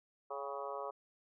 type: harmonic tone with a mistuned harmonic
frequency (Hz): 139.9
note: C#3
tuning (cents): +16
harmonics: 3 / 4 / 5 / 6 / 7 / 8 / 9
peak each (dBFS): -46 / -44 / -48 / -49 / -47 / -46 / -50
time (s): 0.3-0.91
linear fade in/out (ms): 10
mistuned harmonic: 6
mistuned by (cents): -66
effects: none